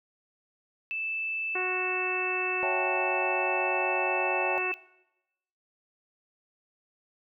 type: tone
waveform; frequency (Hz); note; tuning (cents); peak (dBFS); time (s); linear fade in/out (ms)
sine; 2637; E7; 0; -30; 0.91-4.74; 0
type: harmonic tone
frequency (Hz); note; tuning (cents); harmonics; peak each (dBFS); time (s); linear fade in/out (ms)
367.9; F#4; -10; 1 / 2 / 3 / 4 / 5 / 6; -33 / -36 / -38 / -39 / -40 / -41; 1.55-4.72; 5
type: chord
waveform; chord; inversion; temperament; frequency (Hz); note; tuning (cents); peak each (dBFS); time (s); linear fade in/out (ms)
sine; A dominant seventh; first; equal; 554.4 / 659.3 / 784 / 880; C#5 / E5 / G5 / A5; 0 / 0 / 0 / 0; -34; 2.63-4.58; 0
effects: noise-tail reverb RT60 0.9 s tail -20 dB re dry